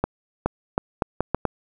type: accelerating click train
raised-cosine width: 1 ms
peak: -6 dBFS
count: 7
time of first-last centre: 0.04-1.453 s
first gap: 420 ms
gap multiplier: 0.76
effects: 8-bit